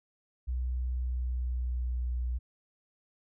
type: tone with pitch glide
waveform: sine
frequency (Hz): 62.4 to 61.15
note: B1 to B1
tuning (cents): +19 to -16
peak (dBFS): -29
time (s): 0.47-2.39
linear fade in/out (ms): 20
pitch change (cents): -35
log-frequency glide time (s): 0.88-2.17
effects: none